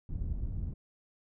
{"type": "low-pass noise", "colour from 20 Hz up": "pink", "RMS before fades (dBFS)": -35, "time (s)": [0.09, 0.74], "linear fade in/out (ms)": 5, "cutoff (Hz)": 110, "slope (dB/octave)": 12, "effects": []}